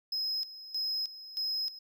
triangle tone with tremolo, 5110 Hz, D#8, 45 cents sharp, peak -29 dBFS, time 0.12-1.79 s, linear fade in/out 5 ms, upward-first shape square, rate 1.6 Hz, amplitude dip 80%, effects none

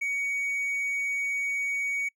triangle tone, 2246 Hz, C#7, 22 cents sharp, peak -25 dBFS, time 0.01-2.09 s, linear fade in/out 10 ms, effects noise-tail reverb RT60 0.1 s tail -24 dB re dry

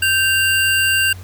square tone pair together, 1562 / 2785 Hz, G6 / F7, -7 / -5 cents, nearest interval minor seventh, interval 1002 cents, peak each -17 dBFS, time 0.02-1.13 s, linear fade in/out 5 ms, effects added 92 Hz sine -32 dBFS peak until 1.23 s + pink hiss -43 dBFS RMS until 1.23 s

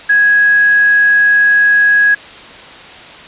sine tone with quantisation, 1661.2 Hz, G#6, in tune, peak -6 dBFS, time 0.09-2.15 s, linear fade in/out 10 ms, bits 4, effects white hiss -33 dBFS RMS until 3.27 s + resampled to 8000 Hz

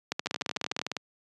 two click trains, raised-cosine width 0.2 ms, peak -11 / -13 dBFS, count 10 / 15, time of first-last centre 0.12-0.792 / 0.26-0.967 s, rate 13.4 / 19.8 Hz, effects high-pass 150 Hz 12 dB/octave + resampled to 24000 Hz

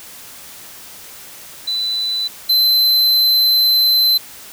sine / square tone pair in turn, 3995 / 4065 Hz, B7 / B7, +19 / +49 cents, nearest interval unison, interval 30 cents, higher second, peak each -17 / -11 dBFS, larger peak second, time 1.67-2.28 / 2.49-4.18 s, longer second, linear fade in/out 10 ms, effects white hiss -37 dBFS RMS until 4.52 s

